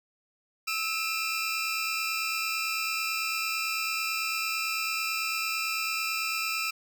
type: tone cluster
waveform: 25% pulse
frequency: 1308 / 2413 / 2685 Hz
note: E6 / D7 / E7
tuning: -14 / +46 / +31 cents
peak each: -29 dBFS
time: 0.67-6.71 s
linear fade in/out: 10 ms
effects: none